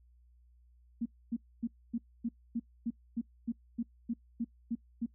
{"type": "tone bursts", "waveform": "sine", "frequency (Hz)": 233.1, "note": "A#3", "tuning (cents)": 0, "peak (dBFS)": -30, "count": 14, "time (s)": [1.01, 5.062], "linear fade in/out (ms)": 10, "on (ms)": 48, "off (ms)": 260, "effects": ["noise-tail reverb RT60 0.1 s tail -22 dB re dry", "added 60 Hz sine -60 dBFS peak until 5.14 s"]}